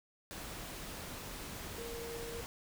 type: tone in noise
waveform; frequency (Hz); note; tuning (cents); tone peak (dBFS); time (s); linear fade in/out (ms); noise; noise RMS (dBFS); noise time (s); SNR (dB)
sine; 466.2; A#4; 0; -43; 1.78-2.41; 0; pink; -45; 0.31-2.46; -1
effects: none